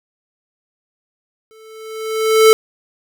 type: tone with exponential growth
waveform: square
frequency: 440 Hz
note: A4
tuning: in tune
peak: -4 dBFS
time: 1.51-2.53 s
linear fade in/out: 0 ms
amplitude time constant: 220 ms
effects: none